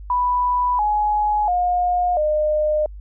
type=tone with pitch steps; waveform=sine; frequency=987.8 / 840.3 / 714.8 / 608.1 Hz; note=B5 / G#5 / F5 / D#5; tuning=0 / +20 / +40 / -40 cents; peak=-16 dBFS; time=0.1-2.86 s; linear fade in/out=2 ms; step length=690 ms; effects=added 50 Hz sine -33 dBFS peak until 3 s